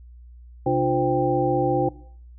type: tone cluster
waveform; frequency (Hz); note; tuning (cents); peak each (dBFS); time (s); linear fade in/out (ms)
sine; 131.3 / 300 / 355 / 517 / 788; C3 / D4 / F4 / C5 / G5; +6 / +37 / +28 / -21 / +9; -26 / -25 / -24 / -25 / -24; 0.66-1.89; 5
effects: noise-tail reverb RT60 0.6 s tail -20 dB re dry + added 60 Hz sine -42 dBFS peak until 2.38 s